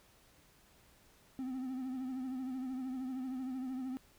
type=tone with vibrato; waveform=triangle; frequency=258.7 Hz; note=C4; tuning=19 cents flat; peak=-35 dBFS; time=1.39-3.97 s; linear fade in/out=0 ms; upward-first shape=triangle; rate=13 Hz; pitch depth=65 cents each way; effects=pink hiss -65 dBFS RMS until 4.18 s